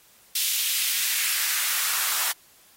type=noise with high-pass filter sweep; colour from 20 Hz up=white; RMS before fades=-25 dBFS; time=0.35-2.32 s; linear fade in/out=5 ms; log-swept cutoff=3300 to 1000 Hz; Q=1.4; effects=white hiss -56 dBFS RMS until 2.76 s + AAC 48 kbps

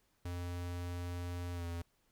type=tone with pitch glide; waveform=square; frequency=88 to 85.4 Hz; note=F2 to F2; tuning=+14 to -38 cents; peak=-39 dBFS; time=0.25-1.82 s; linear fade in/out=5 ms; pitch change=-52 cents; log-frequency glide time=1.53-1.65 s; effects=pink hiss -75 dBFS RMS until 2.11 s

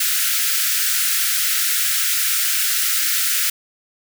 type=high-pass noise; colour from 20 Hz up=white; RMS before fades=-19 dBFS; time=0-3.5 s; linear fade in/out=5 ms; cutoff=1300 Hz; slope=96 dB/octave; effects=none

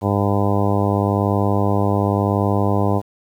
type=harmonic tone; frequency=100.9 Hz; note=G#2; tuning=49 cents flat; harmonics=1 / 2 / 3 / 4 / 5 / 6 / 7 / 8 / 9 / 10; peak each=-19 / -22 / -24 / -25 / -26 / -27 / -27 / -28 / -29 / -29 dBFS; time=0.01-3.02 s; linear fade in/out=50 ms; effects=8-bit

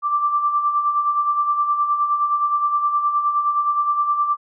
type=tone with tremolo; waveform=sine; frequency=1174.7 Hz; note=D6; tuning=in tune; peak=-14 dBFS; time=0.02-4.37 s; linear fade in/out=50 ms; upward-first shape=sine; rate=9.6 Hz; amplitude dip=55%; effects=none

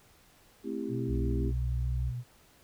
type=chord; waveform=sine; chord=A minor seventh; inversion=none; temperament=just; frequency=220 / 264 / 330 / 396 Hz; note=A3 / C4 / E4 / G4; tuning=0 / +16 / +2 / +18 cents; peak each=-38 / -37 / -38 / -38 dBFS; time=0.63-1.53 s; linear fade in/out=50 ms
type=tone with vibrato; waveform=sine; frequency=123.47 Hz; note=B2; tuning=in tune; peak=-33 dBFS; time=0.88-2.24 s; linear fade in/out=50 ms; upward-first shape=sine; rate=2.1 Hz; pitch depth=14 cents each way
type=tone; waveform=sine; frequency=63.3 Hz; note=B1; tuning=43 cents sharp; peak=-29 dBFS; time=1.07-2.13 s; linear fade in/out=50 ms
effects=pink hiss -61 dBFS RMS until 2.63 s

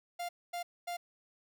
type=tone bursts; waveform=45% pulse; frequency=698.5 Hz; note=F5; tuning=in tune; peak=-36 dBFS; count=3; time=0.19-0.97 s; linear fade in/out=10 ms; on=100 ms; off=240 ms; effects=none

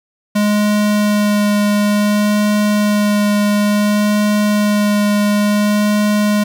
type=tone with vibrato; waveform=square; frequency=207.7 Hz; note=G#3; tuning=in tune; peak=-12 dBFS; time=0.35-6.44 s; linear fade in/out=10 ms; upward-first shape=sine; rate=0.57 Hz; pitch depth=10 cents each way; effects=8-bit

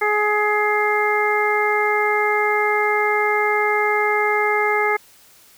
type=harmonic tone; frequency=420 Hz; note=G#4; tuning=19 cents sharp; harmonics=1 / 2 / 3 / 4 / 5; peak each=-21 / -22 / -24 / -26 / -21 dBFS; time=0.01-4.97 s; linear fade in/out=10 ms; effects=white hiss -50 dBFS RMS until 5.57 s

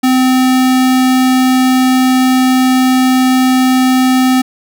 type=tone; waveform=square; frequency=257.4 Hz; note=C4; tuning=28 cents flat; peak=-8 dBFS; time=0.03-4.42 s; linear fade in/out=10 ms; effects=none

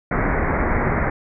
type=low-pass noise; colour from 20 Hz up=pink; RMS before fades=-20 dBFS; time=0.11-1.1 s; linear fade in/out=5 ms; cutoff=2200 Hz; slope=96 dB/octave; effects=none

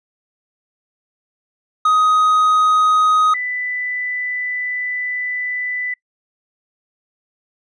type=tone pair in turn; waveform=triangle / sine; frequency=1254 / 1990.6 Hz; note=D#6 / B6; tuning=+13 / +13 cents; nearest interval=minor sixth; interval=800 cents; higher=second; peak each=-9 / -20 dBFS; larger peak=first; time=1.85-3.34 / 3.34-5.94 s; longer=second; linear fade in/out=5 ms; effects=noise-tail reverb RT60 0.1 s tail -24 dB re dry + resampled to 22050 Hz

